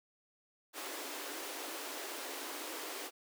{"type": "high-pass noise", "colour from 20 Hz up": "pink", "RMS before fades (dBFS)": -43, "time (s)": [0.73, 3.11], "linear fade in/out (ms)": 50, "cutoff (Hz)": 270, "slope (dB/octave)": 96, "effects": []}